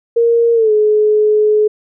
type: tone with pitch glide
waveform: sine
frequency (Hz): 466.2 to 425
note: A#4 to G#4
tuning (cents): 0 to +40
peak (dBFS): -8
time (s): 0.16-1.68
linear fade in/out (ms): 10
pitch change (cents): -160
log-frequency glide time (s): 0.54-0.72
effects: none